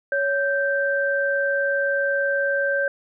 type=tone pair together; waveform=sine; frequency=559 / 1564.7 Hz; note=C#5 / G6; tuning=+14 / -4 cents; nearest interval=octave + tritone; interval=1782 cents; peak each=-22 dBFS; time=0.12-2.88 s; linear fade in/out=2 ms; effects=none